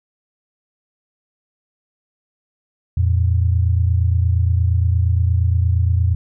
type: tone pair together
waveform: sine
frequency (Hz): 85.33 / 113.9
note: F2 / A#2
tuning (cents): -40 / -40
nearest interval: perfect fourth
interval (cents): 500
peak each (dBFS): -14 / -19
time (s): 2.97-6.15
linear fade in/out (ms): 5
effects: none